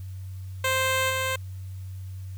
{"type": "tone with level steps", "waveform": "10% pulse", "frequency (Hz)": 523.3, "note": "C5", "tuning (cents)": 0, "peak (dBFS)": [-14, -17], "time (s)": [0.64, 1.36], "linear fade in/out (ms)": 5, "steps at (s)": 1.09, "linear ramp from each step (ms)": 20, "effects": ["added 94 Hz sine -34 dBFS peak until 2.37 s", "white hiss -58 dBFS RMS until 2.37 s"]}